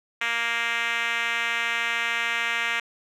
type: tone with band-pass filter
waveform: 5% pulse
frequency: 233.1 Hz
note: A#3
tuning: in tune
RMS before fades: -26 dBFS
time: 0.21-2.8 s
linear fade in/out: 5 ms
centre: 2200 Hz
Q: 1.6
effects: none